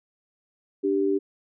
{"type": "tone pair together", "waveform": "sine", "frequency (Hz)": [293.7, 392], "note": ["D4", "G4"], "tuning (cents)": [0, 0], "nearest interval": "perfect fourth", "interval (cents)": 500, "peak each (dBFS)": [-25, -22], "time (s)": [0.83, 1.19], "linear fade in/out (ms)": 20, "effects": []}